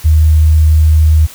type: tone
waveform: sine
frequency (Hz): 78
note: D#2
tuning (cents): +5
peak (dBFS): -4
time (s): 0.04-1.27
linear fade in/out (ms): 20
effects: white hiss -34 dBFS RMS until 1.34 s